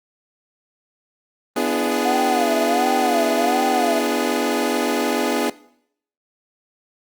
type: chord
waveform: 25% pulse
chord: E dominant seventh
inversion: second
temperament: equal with one note detuned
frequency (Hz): 246.9 / 293.7 / 338.3 / 415.3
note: B3 / D4 / E4 / G#4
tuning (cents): 0 / 0 / +45 / 0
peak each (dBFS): -20 / -20 / -22 / -20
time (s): 1.56-5.5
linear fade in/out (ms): 5
type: tone with vibrato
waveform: sine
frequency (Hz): 714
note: F5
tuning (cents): +38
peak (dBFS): -19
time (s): 2.04-4.01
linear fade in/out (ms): 20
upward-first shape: sine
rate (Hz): 1.4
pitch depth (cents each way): 150
effects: noise-tail reverb RT60 0.7 s tail -20 dB re dry + Opus 32 kbps